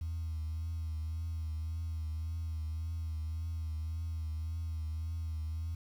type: tone with vibrato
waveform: sine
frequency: 80.5 Hz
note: E2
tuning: 41 cents flat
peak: -33 dBFS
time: 0.01-5.75 s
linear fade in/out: 5 ms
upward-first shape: triangle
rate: 1.8 Hz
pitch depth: 53 cents each way
effects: tanh soft clip ceiling -31 dBFS + 10-bit